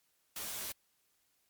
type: noise with comb filter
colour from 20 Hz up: white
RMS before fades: -41 dBFS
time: 0.36-0.72 s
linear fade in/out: 2 ms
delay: 16 ms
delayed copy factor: +0.75
effects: white hiss -75 dBFS RMS until 1.49 s + MP3 96 kbps